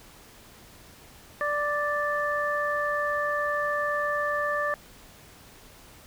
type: harmonic tone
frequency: 587.3 Hz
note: D5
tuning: in tune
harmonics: 1 / 2 / 3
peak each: -29 / -29 / -29 dBFS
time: 1.41-4.74 s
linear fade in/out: 0 ms
effects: pink hiss -51 dBFS RMS until 6.06 s